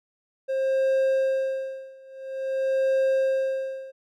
triangle tone with tremolo, 532 Hz, C5, 29 cents sharp, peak -17 dBFS, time 0.48-3.92 s, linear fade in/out 20 ms, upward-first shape sine, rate 0.49 Hz, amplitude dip 95%, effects none

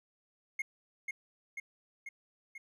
triangle tone with echo, 2150 Hz, C7, 47 cents sharp, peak -30 dBFS, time 0.59-0.62 s, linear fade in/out 5 ms, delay 490 ms, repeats 4, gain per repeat -3 dB, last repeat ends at 2.58 s, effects none

